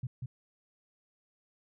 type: tone with echo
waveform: sine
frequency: 126.2 Hz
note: B2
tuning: 38 cents sharp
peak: -32 dBFS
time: 0.03-0.07 s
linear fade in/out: 5 ms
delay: 190 ms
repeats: 1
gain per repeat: -3 dB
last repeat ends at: 0.26 s
effects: none

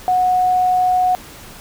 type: tone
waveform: sine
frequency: 733 Hz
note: F#5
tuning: 16 cents flat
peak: -12 dBFS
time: 0.08-1.15 s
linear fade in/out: 0 ms
effects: pink hiss -38 dBFS RMS until 1.6 s

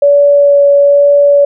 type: tone with vibrato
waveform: sine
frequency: 570 Hz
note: C#5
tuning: 48 cents sharp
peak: -3 dBFS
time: 0.02-1.45 s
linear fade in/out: 5 ms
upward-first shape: sine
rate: 1.1 Hz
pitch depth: 9 cents each way
effects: none

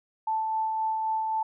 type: tone with tremolo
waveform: sine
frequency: 880 Hz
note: A5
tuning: in tune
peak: -24 dBFS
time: 0.27-1.43 s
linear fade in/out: 5 ms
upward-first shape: sine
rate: 3.8 Hz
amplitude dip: 25%
effects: none

